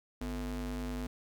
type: ring-modulated tone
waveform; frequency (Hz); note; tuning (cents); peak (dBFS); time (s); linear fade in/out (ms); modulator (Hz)
square; 98; G2; 0; -33; 0.21-1.07; 5; 151
effects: 11-bit